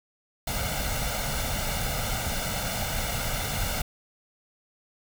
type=noise with comb filter; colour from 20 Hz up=pink; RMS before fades=-29 dBFS; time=0.47-3.82 s; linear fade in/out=5 ms; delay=1.4 ms; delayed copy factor=+0.7; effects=none